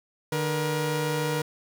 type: tone pair together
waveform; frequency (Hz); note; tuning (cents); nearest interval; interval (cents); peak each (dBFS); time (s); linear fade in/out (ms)
sawtooth; 150 / 476.7; D3 / A#4; +37 / +39; octave + minor sixth; 2002; -24; 0.32-1.42; 5
effects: none